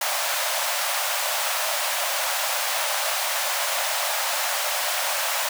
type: high-pass noise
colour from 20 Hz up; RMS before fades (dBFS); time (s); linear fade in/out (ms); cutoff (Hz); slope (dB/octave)
pink; -25; 0.01-5.49; 5; 550; 96
effects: none